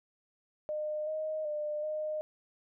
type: tone with pitch steps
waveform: sine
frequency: 608 / 623 / 600 / 614 Hz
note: D#5 / D#5 / D5 / D#5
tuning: -40 / +2 / +37 / -23 cents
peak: -32 dBFS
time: 0.69-2.21 s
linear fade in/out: 0 ms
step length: 380 ms
effects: none